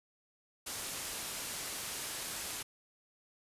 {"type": "low-pass noise", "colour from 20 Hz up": "white", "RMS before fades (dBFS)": -41, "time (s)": [0.66, 2.63], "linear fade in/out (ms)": 10, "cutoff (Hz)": 12000, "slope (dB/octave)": 24, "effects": ["resampled to 32000 Hz"]}